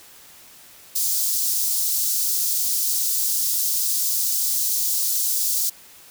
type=high-pass noise; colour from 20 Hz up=white; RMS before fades=-22 dBFS; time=0.95-5.7 s; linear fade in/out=10 ms; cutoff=4700 Hz; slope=24 dB/octave; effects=white hiss -47 dBFS RMS until 6.1 s